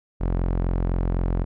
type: tone with low-pass filter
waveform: sawtooth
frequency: 43.9 Hz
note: F1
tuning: 10 cents sharp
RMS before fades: -23 dBFS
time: 0.2-1.45 s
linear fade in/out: 20 ms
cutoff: 1100 Hz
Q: 0.53
effects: none